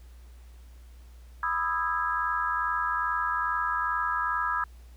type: chord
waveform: sine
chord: E major seventh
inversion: second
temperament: just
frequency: 988.9 / 1236.1 / 1318.5 / 1648.1 Hz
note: B5 / D#6 / E6 / G#6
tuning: +2 / -12 / 0 / -14 cents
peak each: -31 dBFS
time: 1.43-4.64 s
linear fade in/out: 2 ms
effects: added 60 Hz sine -46 dBFS peak until 4.96 s + pink hiss -62 dBFS RMS until 4.96 s